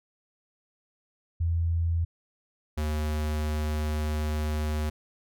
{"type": "tone pair in turn", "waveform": ["sine", "square"], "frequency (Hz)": [83.8, 76.15], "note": ["E2", "D#2"], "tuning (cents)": [29, -37], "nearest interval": "major second", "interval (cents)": 166, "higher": "first", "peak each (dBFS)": [-23, -27], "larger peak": "first", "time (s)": [[1.4, 2.05], [2.77, 4.9]], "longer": "second", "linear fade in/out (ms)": 10, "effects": []}